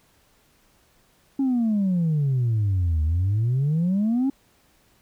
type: exponential two-way sweep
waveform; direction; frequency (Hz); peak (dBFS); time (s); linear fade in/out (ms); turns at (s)
sine; down then up; 278 to 75.7 to 278; -17; 1.39-4.3; 5; 3.03
effects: tanh soft clip ceiling -17 dBFS + pink hiss -61 dBFS RMS until 5.01 s